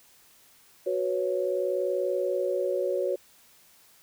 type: chord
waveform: sine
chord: F# suspended fourth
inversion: none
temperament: equal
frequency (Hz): 370 / 493.9 / 554.4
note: F#4 / B4 / C#5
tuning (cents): 0 / 0 / 0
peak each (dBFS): -29 / -31 / -28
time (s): 0.86-3.16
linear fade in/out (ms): 10
effects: white hiss -58 dBFS RMS until 4.02 s